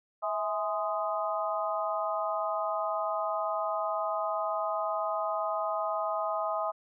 harmonic tone with a mistuned harmonic, 207.7 Hz, G#3, in tune, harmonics 3 / 4 / 5 / 6, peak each -32 / -35 / -36 / -34 dBFS, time 0.22-6.72 s, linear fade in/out 20 ms, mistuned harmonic 3, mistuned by +70 cents, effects none

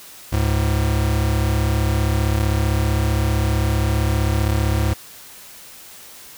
square tone pair together, 71.08 / 106.5 Hz, C#2 / G#2, +44 / +44 cents, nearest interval perfect fifth, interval 700 cents, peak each -20 dBFS, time 0.32-4.94 s, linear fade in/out 10 ms, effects white hiss -41 dBFS RMS until 6.37 s

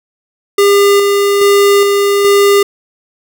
square tone with tremolo, 402.6 Hz, G4, 46 cents sharp, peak -6 dBFS, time 0.58-2.63 s, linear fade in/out 5 ms, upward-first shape square, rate 1.2 Hz, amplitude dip 30%, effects none

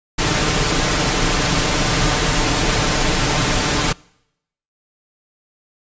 pink noise with comb filter, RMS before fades -17 dBFS, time 0.18-3.93 s, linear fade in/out 10 ms, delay 6.7 ms, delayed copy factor +0.5, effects noise-tail reverb RT60 0.8 s tail -25 dB re dry + resampled to 16000 Hz

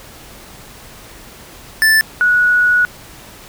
square / sine tone pair in turn, 1760 / 1464.2 Hz, A6 / F#6, 0 / -19 cents, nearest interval minor third, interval 319 cents, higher first, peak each -9 dBFS, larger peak neither, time 1.82-2.01 / 2.21-2.85 s, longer second, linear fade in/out 0 ms, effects pink hiss -38 dBFS RMS until 3.48 s

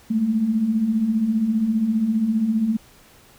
sine beating tone pair, 207.7 / 222.7 Hz, G#3 / A3, 0 / +21 cents, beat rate 15 Hz, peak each -26 / -18 dBFS, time 0.1-2.77 s, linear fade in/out 10 ms, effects pink hiss -51 dBFS RMS until 3.38 s

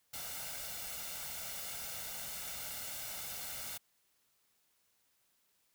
white noise with comb filter, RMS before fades -43 dBFS, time 0.13-3.78 s, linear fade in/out 10 ms, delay 1.4 ms, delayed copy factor +0.6, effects white hiss -75 dBFS RMS until 5.74 s

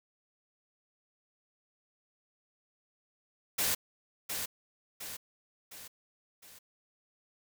white noise with echo, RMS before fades -30 dBFS, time 3.58-3.75 s, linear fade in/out 10 ms, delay 710 ms, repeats 4, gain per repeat -6 dB, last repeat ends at 6.59 s, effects none

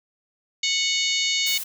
harmonic tone, 737 Hz, F#5, 7 cents flat, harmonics 3 / 4 / 5 / 6 / 7 / 8 / 9 / 10, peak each -27 / -27 / -27 / -27 / -37 / -37 / -29 / -38 dBFS, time 0.63-1.58 s, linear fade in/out 5 ms
blue noise, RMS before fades -31 dBFS, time 1.46-1.64 s, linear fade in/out 10 ms
effects none

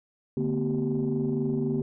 sine tone cluster, 145.3 / 227.4 / 251.3 / 386.6 Hz, D3 / A#3 / B3 / G4, -18 / -43 / +30 / -24 cents, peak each -29 dBFS, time 0.37-1.82 s, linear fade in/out 2 ms, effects tanh soft clip ceiling -18 dBFS

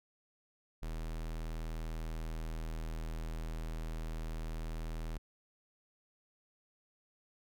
square tone, 40.14 Hz, E1, 45 cents flat, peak -38 dBFS, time 0.82-5.18 s, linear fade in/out 10 ms, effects none

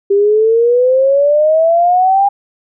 sine exponential sweep, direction up, 394.4 to 809 Hz, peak -7 dBFS, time 0.1-2.29 s, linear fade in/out 10 ms, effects none

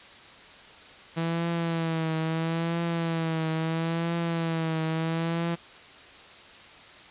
sawtooth tone with vibrato, 164.4 Hz, E3, 4 cents flat, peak -22 dBFS, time 1.16-5.56 s, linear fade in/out 20 ms, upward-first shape triangle, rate 0.75 Hz, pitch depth 55 cents each way, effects white hiss -48 dBFS RMS until 7.1 s + resampled to 8000 Hz

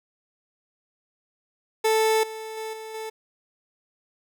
30% pulse tone with level steps, 440 Hz, A4, in tune, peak -16 / -31 / -28 / -33 / -29 dBFS, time 1.84-3.1 s, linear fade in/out 10 ms, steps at 2.23 / 2.57 / 2.73 / 2.94 s, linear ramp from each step 5 ms, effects none

